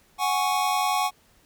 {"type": "chord", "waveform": "square", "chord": "F# suspended second", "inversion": "none", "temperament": "equal", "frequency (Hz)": [740, 830.6, 1108.7], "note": ["F#5", "G#5", "C#6"], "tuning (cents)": [0, 0, 0], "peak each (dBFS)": -27, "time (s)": [0.18, 1.11], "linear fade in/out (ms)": 50, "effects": ["pink hiss -60 dBFS RMS until 1.45 s"]}